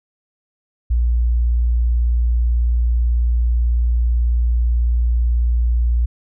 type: tone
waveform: sine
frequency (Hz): 59.1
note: A#1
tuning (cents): +24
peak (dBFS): -13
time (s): 0.9-6.06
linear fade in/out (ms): 10
effects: none

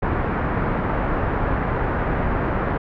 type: low-pass noise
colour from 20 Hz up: pink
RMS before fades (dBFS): -22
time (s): 0.02-2.78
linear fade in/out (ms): 10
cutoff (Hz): 1700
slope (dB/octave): 24
effects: none

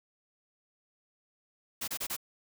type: noise bursts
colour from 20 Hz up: white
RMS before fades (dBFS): -35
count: 4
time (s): 1.81-2.166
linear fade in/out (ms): 10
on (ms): 68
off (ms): 28
effects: none

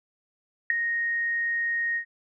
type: tone with ADSR envelope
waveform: sine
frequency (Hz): 1864.7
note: A#6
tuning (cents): 0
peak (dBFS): -14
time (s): 0.7-2.05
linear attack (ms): 3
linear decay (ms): 5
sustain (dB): -10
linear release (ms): 88
effects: none

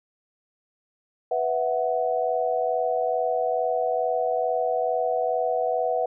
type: chord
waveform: sine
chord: B suspended fourth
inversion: none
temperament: just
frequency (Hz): 493.9 / 658.5 / 740.8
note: B4 / E5 / F#5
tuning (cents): 0 / -2 / +2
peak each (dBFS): -26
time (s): 1.31-6.06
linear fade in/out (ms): 5
effects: none

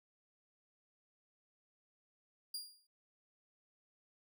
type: tone with exponential decay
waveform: sawtooth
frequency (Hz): 4813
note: D8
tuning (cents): +42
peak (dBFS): -35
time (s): 2.54-2.87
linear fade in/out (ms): 5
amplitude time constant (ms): 70
effects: none

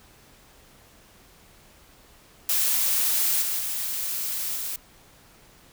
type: noise with level steps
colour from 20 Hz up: blue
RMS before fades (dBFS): -23 / -27 / -29 / -31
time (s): 2.49-4.76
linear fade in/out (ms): 2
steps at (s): 3.41 / 3.58 / 4.55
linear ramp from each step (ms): 20
effects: pink hiss -54 dBFS RMS until 5.72 s

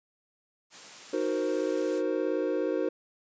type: high-pass noise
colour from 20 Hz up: white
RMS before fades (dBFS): -46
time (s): 0.7-2.03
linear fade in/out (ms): 50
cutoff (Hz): 160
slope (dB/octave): 24
type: chord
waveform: triangle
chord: C half-diminished seventh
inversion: first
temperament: equal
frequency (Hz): 311.1 / 370 / 466.2 / 523.3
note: Eb4 / Gb4 / Bb4 / C5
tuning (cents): 0 / 0 / 0 / 0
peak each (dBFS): -30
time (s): 1.13-2.89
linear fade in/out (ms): 5
effects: resampled to 16000 Hz

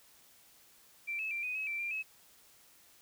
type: tone with pitch steps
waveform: sine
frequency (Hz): 2349 / 2596 / 2361 / 2493 / 2564 / 2341 / 2383 / 2575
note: D7 / E7 / D7 / D#7 / E7 / D7 / D7 / E7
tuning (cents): 0 / -27 / +9 / +3 / -49 / -6 / +25 / -41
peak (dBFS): -34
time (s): 1.07-2.03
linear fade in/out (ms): 20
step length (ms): 120
effects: white hiss -62 dBFS RMS until 3.01 s

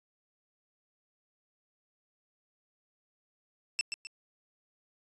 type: tone with echo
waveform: 20% pulse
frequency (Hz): 2662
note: E7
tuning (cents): +16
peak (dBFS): -22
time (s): 3.79-3.81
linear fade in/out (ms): 0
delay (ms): 130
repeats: 2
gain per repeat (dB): -7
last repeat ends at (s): 4.07
effects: resampled to 22050 Hz

